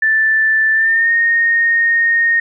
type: tone with pitch glide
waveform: sine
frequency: 1763 to 1851.7 Hz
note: A6 to A#6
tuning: +3 to -12 cents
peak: -10 dBFS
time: 0.02-2.4 s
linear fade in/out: 5 ms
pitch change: +85 cents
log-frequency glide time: 0.73-1.12 s
effects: none